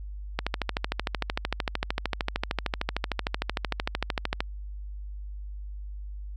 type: click train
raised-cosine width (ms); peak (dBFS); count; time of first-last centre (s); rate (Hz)
0.3; -10; 54; 0.39-4.405; 13.2
effects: added 50 Hz sine -35 dBFS peak until 6.36 s